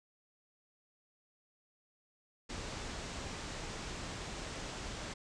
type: low-pass noise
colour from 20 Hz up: pink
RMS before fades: -43 dBFS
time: 2.49-5.14 s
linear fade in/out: 10 ms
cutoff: 8100 Hz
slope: 48 dB/octave
effects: none